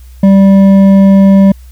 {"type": "tone with hard clipping", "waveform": "sine", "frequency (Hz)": 195.2, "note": "G3", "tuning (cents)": -7, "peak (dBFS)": -3, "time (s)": [0.23, 1.52], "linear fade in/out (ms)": 5, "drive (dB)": 7, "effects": ["added 62 Hz sine -30 dBFS peak until 1.71 s", "white hiss -47 dBFS RMS until 1.71 s"]}